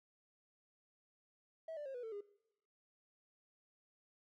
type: tone with pitch steps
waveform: triangle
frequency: 647 / 589.9 / 537.8 / 490.3 / 447 / 407.6 Hz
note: E5 / D5 / C5 / B4 / A4 / G#4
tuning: -32 / +8 / +47 / -13 / +27 / -32 cents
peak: -40 dBFS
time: 1.68-2.208 s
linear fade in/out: 5 ms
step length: 88 ms
effects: noise-tail reverb RT60 0.8 s tail -23 dB re dry + tanh soft clip ceiling -39 dBFS